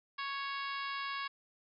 harmonic tone, 554.4 Hz, C#5, in tune, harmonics 2 / 3 / 4 / 5 / 6 / 7 / 8 / 9, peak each -39 / -43 / -45 / -47 / -49 / -50 / -51 / -52 dBFS, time 0.18-1.28 s, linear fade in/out 10 ms, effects none

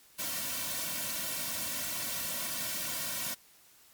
white noise with comb filter, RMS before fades -35 dBFS, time 0.18-3.35 s, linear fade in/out 20 ms, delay 2.4 ms, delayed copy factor -1, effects white hiss -60 dBFS RMS until 3.93 s + MP3 96 kbps

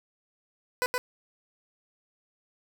15% pulse tone with echo, 498.8 Hz, B4, 17 cents sharp, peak -18 dBFS, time 0.82-0.86 s, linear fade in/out 0 ms, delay 120 ms, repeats 1, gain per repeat -2 dB, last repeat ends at 0.98 s, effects none

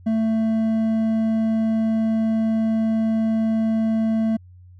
triangle tone with hard clipping, 222.1 Hz, A3, 16 cents sharp, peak -19 dBFS, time 0.06-4.37 s, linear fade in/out 10 ms, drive 9 dB, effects added 90 Hz sine -43 dBFS peak until 4.79 s

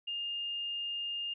sine tone, 2820 Hz, F7, 16 cents sharp, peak -34 dBFS, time 0.07-1.34 s, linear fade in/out 10 ms, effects none

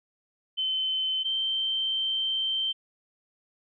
sine tone pair in turn, 3067 / 3121 Hz, G7 / G7, -38 / -8 cents, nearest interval unison, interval 30 cents, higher second, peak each -25 dBFS, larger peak neither, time 0.57-1.24 / 1.24-2.73 s, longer second, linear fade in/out 20 ms, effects none

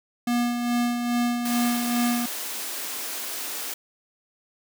square tone with tremolo, 240.4 Hz, B3, 46 cents flat, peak -21 dBFS, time 0.27-2.26 s, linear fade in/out 5 ms, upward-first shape sine, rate 2.4 Hz, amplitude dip 45%
white high-pass noise, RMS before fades -32 dBFS, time 1.45-3.74 s, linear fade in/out 5 ms, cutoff 220 Hz, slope 96 dB/octave
effects none

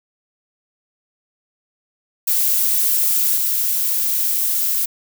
violet noise with level steps, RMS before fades -17 / -19 dBFS, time 2.27-4.86 s, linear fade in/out 10 ms, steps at 3.36 s, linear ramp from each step 5 ms, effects none

